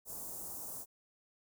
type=band-stop noise; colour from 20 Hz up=white; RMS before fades=-44 dBFS; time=0.05-0.86 s; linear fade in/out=50 ms; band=990 to 6900 Hz; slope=24 dB/octave; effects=none